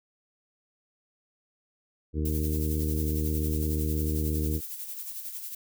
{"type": "harmonic tone", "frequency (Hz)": 76.8, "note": "D#2", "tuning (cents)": -22, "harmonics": [1, 2, 3, 4, 5, 6], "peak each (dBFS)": [-27, -34, -37, -34, -39, -40], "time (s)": [2.13, 4.61], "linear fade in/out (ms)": 50}
{"type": "noise with tremolo", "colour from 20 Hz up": "violet", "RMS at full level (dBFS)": -36, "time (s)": [2.25, 5.55], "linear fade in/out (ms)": 5, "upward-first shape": "sine", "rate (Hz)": 11, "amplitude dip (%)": 50}
{"effects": []}